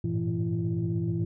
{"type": "tone cluster", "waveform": "sine", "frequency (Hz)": [99.6, 108, 115.7, 166.7, 337.3], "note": ["G2", "A2", "A#2", "E3", "E4"], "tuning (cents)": [28, -32, -13, 20, 40], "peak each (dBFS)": [-33, -37, -30, -29, -33], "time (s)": [0.04, 1.25], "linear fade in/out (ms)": 5, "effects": ["tanh soft clip ceiling -18 dBFS"]}